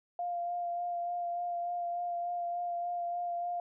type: tone with vibrato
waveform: sine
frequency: 698.5 Hz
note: F5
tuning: in tune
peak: -32 dBFS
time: 0.19-3.6 s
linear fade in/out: 2 ms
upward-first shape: sine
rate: 3.4 Hz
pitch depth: 16 cents each way
effects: none